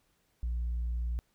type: tone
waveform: sine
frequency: 59 Hz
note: A#1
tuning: 22 cents sharp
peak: -28 dBFS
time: 0.43-1.19 s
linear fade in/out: 0 ms
effects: tanh soft clip ceiling -28 dBFS + pink hiss -73 dBFS RMS until 1.34 s